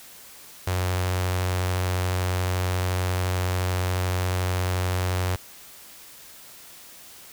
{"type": "tone with notch filter", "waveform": "sawtooth", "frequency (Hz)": 91.4, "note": "F#2", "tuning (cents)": -21, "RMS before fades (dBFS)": -25, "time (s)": [0.67, 5.36], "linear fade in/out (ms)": 5, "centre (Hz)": 220, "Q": 0.72, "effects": ["white hiss -46 dBFS RMS until 7.32 s"]}